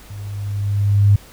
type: tone with level ramp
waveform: sine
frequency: 101.4 Hz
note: G#2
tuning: 41 cents flat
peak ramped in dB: -29 to -7 dBFS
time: 0.1-1.16 s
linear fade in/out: 5 ms
effects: added 50 Hz sine -44 dBFS peak until 1.32 s + pink hiss -44 dBFS RMS until 1.32 s